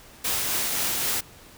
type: noise with tremolo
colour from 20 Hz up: white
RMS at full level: -25 dBFS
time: 0.24-1.21 s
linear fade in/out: 10 ms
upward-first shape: triangle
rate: 3.8 Hz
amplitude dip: 25%
effects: pink hiss -49 dBFS RMS until 1.57 s